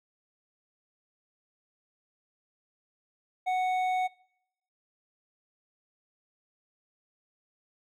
sine tone with hard clipping, 740 Hz, F#5, in tune, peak -27 dBFS, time 3.46-4.08 s, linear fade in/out 20 ms, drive 7 dB, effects noise-tail reverb RT60 0.8 s tail -24 dB re dry

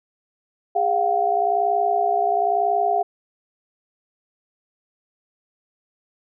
sine tone cluster, 407.8 / 701 / 762 Hz, G#4 / F5 / G5, -32 / +6 / -49 cents, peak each -25 / -19 / -23 dBFS, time 0.75-3.03 s, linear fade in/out 10 ms, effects none

